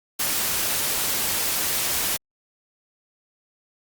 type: noise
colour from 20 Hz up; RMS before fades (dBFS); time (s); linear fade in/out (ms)
white; -24; 0.19-2.17; 10
effects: Opus 48 kbps